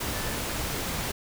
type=tone in noise; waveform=sine; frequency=1754 Hz; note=A6; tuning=6 cents flat; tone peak=-42 dBFS; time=0.12-0.36 s; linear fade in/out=10 ms; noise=pink; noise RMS=-31 dBFS; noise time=0-1.12 s; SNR=-14 dB; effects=none